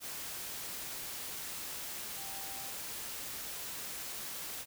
sine tone in noise, 784 Hz, G5, in tune, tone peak -50 dBFS, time 2.16-2.74 s, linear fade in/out 50 ms, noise white, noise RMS -42 dBFS, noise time 0-4.66 s, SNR -11 dB, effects none

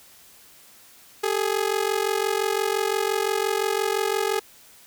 sawtooth ring-modulated tone, 416.7 Hz, G#4, 6 cents sharp, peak -15 dBFS, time 1.23-4.4 s, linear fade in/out 10 ms, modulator 22.9 Hz, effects white hiss -51 dBFS RMS until 4.86 s

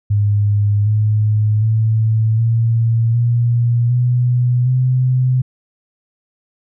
sine tone with pitch steps, 103 / 106.76 / 110.65 / 114.68 / 118.86 / 123.2 / 127.69 Hz, G#2 / G#2 / A2 / A#2 / A#2 / B2 / C3, -14 / +48 / +10 / -28 / +34 / -4 / -42 cents, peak -11 dBFS, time 0.1-5.42 s, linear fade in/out 10 ms, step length 760 ms, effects none

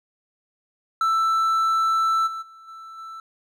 triangle tone with level steps, 1326 Hz, E6, 10 cents sharp, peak -16 / -27 / -42 / -36 / -33 dBFS, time 1.01-3.2 s, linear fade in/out 2 ms, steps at 2.26 / 2.41 / 2.67 / 2.97 s, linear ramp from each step 20 ms, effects none

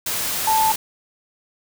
sine tone in noise, 880 Hz, A5, in tune, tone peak -15 dBFS, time 0.47-0.72 s, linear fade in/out 5 ms, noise white, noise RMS -24 dBFS, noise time 0.06-0.76 s, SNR +6 dB, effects none

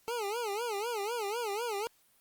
25% pulse tone with vibrato, 438.7 Hz, A4, 5 cents flat, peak -29 dBFS, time 0.08-1.87 s, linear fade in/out 0 ms, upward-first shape sine, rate 4 Hz, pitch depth 180 cents each way, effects white hiss -67 dBFS RMS until 2.2 s + Opus 48 kbps

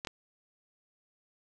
clicks, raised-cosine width 0.2 ms, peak -19 dBFS, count 2, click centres 0.049 / 0.072 s, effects none

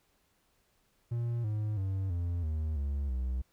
triangle tone with pitch steps, 118.2 / 106.53 / 96.01 / 86.53 / 77.98 / 70.28 / 63.34 Hz, A#2 / G#2 / G2 / F2 / D#2 / C#2 / B1, +24 / +45 / -35 / -15 / +4 / +24 / +44 cents, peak -28 dBFS, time 1.11-3.42 s, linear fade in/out 10 ms, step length 330 ms, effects pink hiss -72 dBFS RMS until 3.52 s

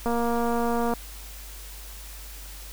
click train, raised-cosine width 1 ms, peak -14 dBFS, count 207, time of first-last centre 0.06-0.937 s, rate 235 Hz, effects added 50 Hz sine -40 dBFS peak until 2.72 s + white hiss -44 dBFS RMS until 2.72 s

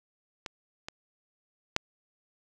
clicks, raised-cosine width 0.2 ms, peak -19 / -20 / -7 dBFS, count 3, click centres 0.462 / 0.885 / 1.764 s, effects none

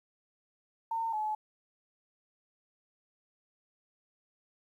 sine tone pair in turn, 908 / 857 Hz, A#5 / A5, -46 / -46 cents, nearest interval minor second, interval 100 cents, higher first, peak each -30 / -30 dBFS, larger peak neither, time 0.91-1.13 / 1.13-1.35 s, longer neither, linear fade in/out 5 ms, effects 11-bit

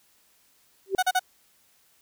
sine tone with exponential growth, 386.8 Hz, G4, 23 cents flat, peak -18 dBFS, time 0.86-0.95 s, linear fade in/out 1 ms, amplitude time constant 18 ms
30% pulse tone bursts, 740 Hz, F#5, in tune, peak -17 dBFS, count 3, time 0.98-1.195 s, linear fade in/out 10 ms, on 47 ms, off 37 ms
effects white hiss -63 dBFS RMS until 2.01 s

